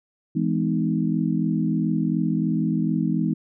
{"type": "chord", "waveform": "sine", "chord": "E major seventh", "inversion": "none", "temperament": "equal with one note detuned", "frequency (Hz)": [164.81, 207.7, 251.7, 311.1], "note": ["E3", "G#3", "B3", "D#4"], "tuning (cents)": [0, 0, 33, 0], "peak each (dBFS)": [-24, -25, -26, -27], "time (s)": [0.35, 3.34], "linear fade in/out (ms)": 10, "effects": []}